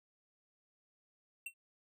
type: tone with exponential decay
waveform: square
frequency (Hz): 2716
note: F7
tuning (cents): -49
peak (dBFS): -38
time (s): 1.46-1.54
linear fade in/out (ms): 5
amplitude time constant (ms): 16
effects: none